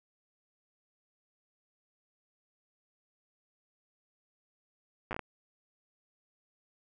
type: slowing click train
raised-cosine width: 0.5 ms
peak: -21 dBFS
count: 6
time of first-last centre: 5.11-5.193 s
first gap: 8 ms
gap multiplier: 1.37
effects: none